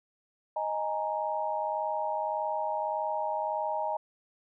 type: chord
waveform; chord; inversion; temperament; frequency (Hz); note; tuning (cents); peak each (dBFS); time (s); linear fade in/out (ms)
sine; D# suspended fourth; none; equal; 622.3 / 830.6 / 932.3; D#5 / G#5 / A#5; 0 / 0 / 0; -33; 0.56-3.97; 5
effects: none